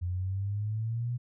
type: exponential sweep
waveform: sine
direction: up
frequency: 87.31 to 123.47 Hz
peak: -29 dBFS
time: 0.01-1.18 s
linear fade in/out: 20 ms
effects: none